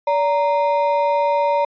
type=ring-modulated tone; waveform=triangle; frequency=753 Hz; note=F#5; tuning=30 cents sharp; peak=-10 dBFS; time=0.07-1.65 s; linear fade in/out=5 ms; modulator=178 Hz; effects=resampled to 11025 Hz